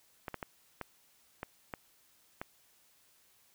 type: clicks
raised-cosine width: 0.5 ms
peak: -23 dBFS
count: 7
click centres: 0.282 / 0.343 / 0.428 / 0.813 / 1.431 / 1.738 / 2.415 s
effects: white hiss -67 dBFS RMS until 3.54 s